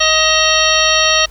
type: harmonic tone with a mistuned harmonic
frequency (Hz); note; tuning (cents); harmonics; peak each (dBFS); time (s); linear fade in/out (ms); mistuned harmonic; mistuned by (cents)
629; D#5; +19; 1 / 2 / 3 / 4 / 5 / 6 / 7 / 9; -18 / -18 / -18 / -18 / -18 / -18 / -18 / -18; 0-1.26; 10; 4; +120
effects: added 50 Hz sine -33 dBFS peak until 1.3 s + pink hiss -45 dBFS RMS until 1.3 s